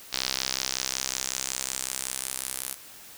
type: tone with band-pass filter sweep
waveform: sawtooth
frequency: 65.41 Hz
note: C2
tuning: in tune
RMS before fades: -32 dBFS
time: 0.12-2.75 s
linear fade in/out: 20 ms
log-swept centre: 4700 to 11000 Hz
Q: 2.2
effects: white hiss -47 dBFS RMS until 3.17 s